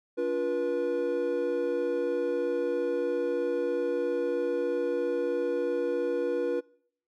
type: tone cluster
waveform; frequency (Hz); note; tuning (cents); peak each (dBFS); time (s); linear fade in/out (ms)
triangle; 287.4 / 350.5 / 485.2; D4 / F4 / B4; -37 / +6 / -31; -33 / -30 / -26; 0.17-6.61; 20
effects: noise-tail reverb RT60 0.6 s tail -23 dB re dry